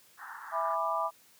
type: band-pass noise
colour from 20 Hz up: white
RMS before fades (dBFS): -45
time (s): 0.17-0.77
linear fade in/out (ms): 50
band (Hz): 790 to 1800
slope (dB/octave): 96
type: chord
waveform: sine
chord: E dominant seventh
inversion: none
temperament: just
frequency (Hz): 659.3 / 824.1 / 988.9 / 1186.7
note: E5 / G#5 / B5 / D6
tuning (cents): 0 / -14 / +2 / +18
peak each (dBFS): -34 / -37 / -33 / -32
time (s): 0.51-1.11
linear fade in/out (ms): 50
effects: white hiss -61 dBFS RMS until 1.39 s + high-pass 80 Hz 12 dB/octave